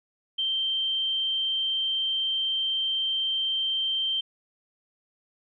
sine tone, 3136 Hz, G7, in tune, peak -24 dBFS, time 0.38-4.21 s, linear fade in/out 10 ms, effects none

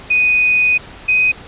sine tone pair in turn, 2489 / 2506 Hz, D#7 / D#7, 0 / +12 cents, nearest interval unison, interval 12 cents, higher second, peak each -10 dBFS, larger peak neither, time 0.1-0.78 / 1.08-1.32 s, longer first, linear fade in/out 10 ms, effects pink hiss -36 dBFS RMS until 1.47 s + resampled to 8000 Hz

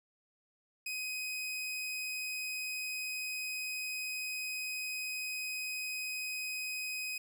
sawtooth tone, 2513 Hz, D#7, 17 cents sharp, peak -33 dBFS, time 0.86-7.18 s, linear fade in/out 5 ms, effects none

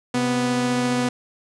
sawtooth tone pair together, 130.79 / 246.9 Hz, C3 / B3, 0 / 0 cents, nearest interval major seventh, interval 1100 cents, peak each -25 / -16 dBFS, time 0.14-1.09 s, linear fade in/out 5 ms, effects resampled to 22050 Hz + 7-bit

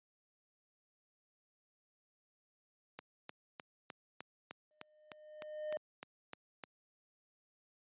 click train, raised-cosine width 0.3 ms, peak -29 dBFS, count 13, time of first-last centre 2.99-6.637 s, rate 3.29 Hz
triangle tone with exponential growth, 610 Hz, D#5, 34 cents flat, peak -33 dBFS, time 4.71-5.77 s, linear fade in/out 0 ms, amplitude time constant 230 ms
effects high-pass 150 Hz 12 dB/octave + resampled to 8000 Hz

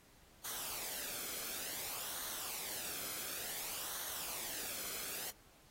white noise with flanger, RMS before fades -43 dBFS, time 0.44-5.31 s, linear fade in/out 10 ms, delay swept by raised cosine 0.39 to 1.09 ms, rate 0.56 Hz, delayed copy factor -0.5, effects pink hiss -65 dBFS RMS until 5.7 s + AAC 48 kbps

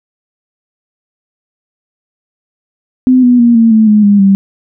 sine tone with pitch steps, 255.4 / 245.8 / 236.7 / 227.8 / 219.3 / 211.1 / 203.2 / 195.58 Hz, C4 / B3 / A#3 / A#3 / A3 / G#3 / G#3 / G3, -42 / -8 / +27 / -40 / -6 / +29 / -38 / -4 cents, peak -3 dBFS, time 3.07-4.35 s, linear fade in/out 0 ms, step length 160 ms, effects none

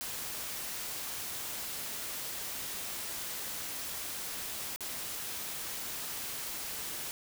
white noise with dropouts, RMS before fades -39 dBFS, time 0.01-7.11 s, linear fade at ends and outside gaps 0 ms, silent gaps 4.761-4.807 s, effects none

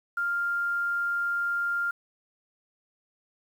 sine tone with quantisation, 1398 Hz, F6, 1 cent sharp, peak -25 dBFS, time 0.17-1.91 s, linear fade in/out 5 ms, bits 9, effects none

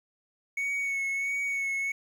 triangle tone with vibrato, 2217 Hz, C#7, in tune, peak -26 dBFS, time 0.57-1.92 s, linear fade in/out 5 ms, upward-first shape sine, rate 1.5 Hz, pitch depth 24 cents each way, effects 10-bit

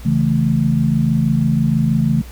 sine chord, A major, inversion first, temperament equal, 138.59 / 164.81 / 220 Hz, C#3 / E3 / A3, 0 / 0 / 0 cents, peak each -17 dBFS, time 0.05-2.22 s, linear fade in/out 10 ms, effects added 60 Hz sine -32 dBFS peak until 2.31 s + pink hiss -42 dBFS RMS until 2.31 s

